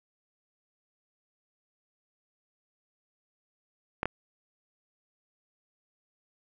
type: clicks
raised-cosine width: 0.5 ms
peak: -13 dBFS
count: 2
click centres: 4.031 / 4.056 s
effects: none